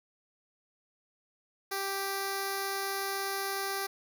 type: tone with notch filter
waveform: 5% pulse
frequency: 391.9 Hz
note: G4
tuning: in tune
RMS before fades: -34 dBFS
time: 1.71-3.87 s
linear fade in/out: 10 ms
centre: 3000 Hz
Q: 0.99
effects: none